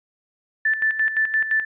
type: tone with tremolo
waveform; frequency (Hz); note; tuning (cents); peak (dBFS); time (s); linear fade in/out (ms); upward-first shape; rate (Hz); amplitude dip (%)
sine; 1760; A6; 0; -16; 0.65-1.65; 5; square; 5.8; 65
effects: resampled to 8000 Hz